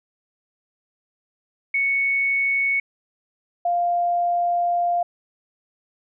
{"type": "tone pair in turn", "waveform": "sine", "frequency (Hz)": [2217, 698.3], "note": ["C#7", "F5"], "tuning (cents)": [0, 0], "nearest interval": "octave + minor sixth", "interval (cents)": 2000, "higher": "first", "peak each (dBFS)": -18, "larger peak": "neither", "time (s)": [[1.74, 2.8], [3.65, 5.03]], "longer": "second", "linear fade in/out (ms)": 5, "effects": []}